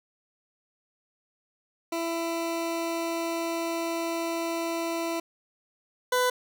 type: tone pair in turn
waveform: 20% pulse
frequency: 333.6 / 499.8 Hz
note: E4 / B4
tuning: +21 / +21 cents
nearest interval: perfect fifth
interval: 700 cents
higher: second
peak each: -23 / -17 dBFS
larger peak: second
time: 1.92-5.2 / 6.12-6.3 s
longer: first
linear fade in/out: 5 ms
effects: none